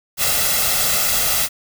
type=noise with comb filter; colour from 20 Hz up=white; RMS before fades=-18 dBFS; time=0.17-1.49 s; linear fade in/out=50 ms; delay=1.5 ms; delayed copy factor=+0.7; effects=none